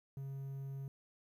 triangle tone, 136.6 Hz, C#3, 25 cents flat, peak -39 dBFS, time 0.17-0.88 s, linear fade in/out 2 ms, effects 12-bit

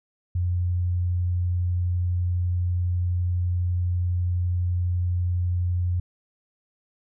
sine tone, 88.8 Hz, F2, 29 cents sharp, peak -21 dBFS, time 0.35-6 s, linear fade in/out 5 ms, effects none

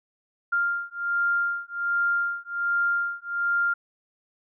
sine beating tone pair, 1396.9 / 1398.2 Hz, F6 / F6, 0 / +2 cents, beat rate 1.3 Hz, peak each -26 dBFS, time 0.52-3.74 s, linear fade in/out 10 ms, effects none

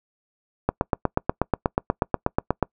click train, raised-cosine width 1 ms, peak -5 dBFS, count 17, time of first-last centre 0.69-2.627 s, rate 8.26 Hz, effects noise-tail reverb RT60 0.1 s tail -26 dB re dry

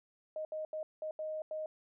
sine tone bursts at uneven times, 622.3 Hz, D#5, in tune, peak -36 dBFS, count 6, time 0.36-0.45 / 0.52-0.65 / 0.73-0.83 / 1.02-1.11 / 1.19-1.42 / 1.51-1.66 s, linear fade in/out 2 ms, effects none

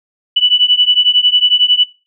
sine beating tone pair, 2960 / 2971 Hz, F#7 / F#7, 0 / +6 cents, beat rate 11 Hz, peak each -11 dBFS, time 0.36-1.84 s, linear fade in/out 10 ms, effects noise-tail reverb RT60 0.3 s tail -20 dB re dry

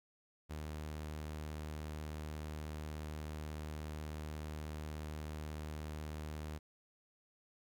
sawtooth tone, 76.5 Hz, D#2, 29 cents flat, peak -38 dBFS, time 0.49-6.59 s, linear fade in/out 20 ms, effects 13-bit

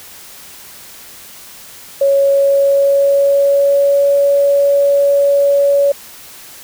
sine tone with pitch glide, 554.4 to 563.8 Hz, C#5 to C#5, 0 to +29 cents, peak -8 dBFS, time 2.01-5.92 s, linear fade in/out 5 ms, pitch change +29 cents, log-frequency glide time 2.17-4.16 s, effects white hiss -36 dBFS RMS until 6.63 s

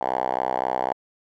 5% pulse tone with band-pass filter, 63.9 Hz, C2, 40 cents flat, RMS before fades -25 dBFS, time 0.01-0.93 s, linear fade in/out 5 ms, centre 830 Hz, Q 3.3, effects none

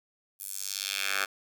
10% pulse tone with high-pass filter sweep, 98 Hz, G2, in tune, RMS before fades -33 dBFS, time 0.39-1.26 s, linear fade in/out 20 ms, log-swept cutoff 12000 to 1300 Hz, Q 1.4, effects none

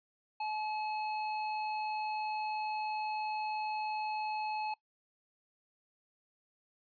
sine tone with hard clipping, 857 Hz, A5, 46 cents flat, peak -36 dBFS, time 0.4-4.74 s, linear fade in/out 5 ms, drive 15 dB, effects noise-tail reverb RT60 0.1 s tail -21 dB re dry + resampled to 11025 Hz

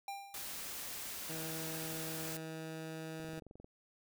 square tone with exponential decay, 795 Hz, G5, 24 cents sharp, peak -39 dBFS, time 0.08-0.68 s, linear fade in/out 2 ms, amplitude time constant 130 ms
white noise, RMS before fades -44 dBFS, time 0.34-2.37 s, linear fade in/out 2 ms
15% pulse tone, 160 Hz, D#3, 49 cents sharp, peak -36 dBFS, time 1.29-3.4 s, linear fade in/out 10 ms
click train, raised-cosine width 2 ms, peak -40 dBFS, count 11, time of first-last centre 3.2-3.644 s, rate 22.5 Hz
effects none

